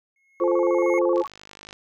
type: tone with exponential growth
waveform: triangle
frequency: 2168 Hz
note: C#7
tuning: 39 cents flat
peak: -25 dBFS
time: 0.16-0.99 s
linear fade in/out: 2 ms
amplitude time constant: 180 ms
type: chord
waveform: sine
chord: F major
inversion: none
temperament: equal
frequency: 349.2 / 440 / 523.3 Hz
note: F4 / A4 / C5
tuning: 0 / 0 / 0 cents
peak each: -21 / -27 / -21 dBFS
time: 0.4-1.23 s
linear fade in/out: 20 ms
type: tone with vibrato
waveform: sine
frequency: 980 Hz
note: B5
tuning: 14 cents flat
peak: -29 dBFS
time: 0.4-1.27 s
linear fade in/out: 0 ms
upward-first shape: square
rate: 13 Hz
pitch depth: 230 cents each way
type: click train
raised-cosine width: 0.2 ms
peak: -25 dBFS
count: 30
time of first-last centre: 1.16-1.729 s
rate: 51 Hz
effects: none